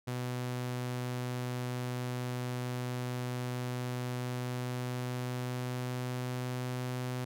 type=tone with pitch glide; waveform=sawtooth; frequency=124.4 to 125.85 Hz; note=B2 to B2; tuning=+13 to +33 cents; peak=-30 dBFS; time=0.07-7.25 s; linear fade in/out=10 ms; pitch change=+20 cents; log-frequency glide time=4.22-7.07 s; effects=none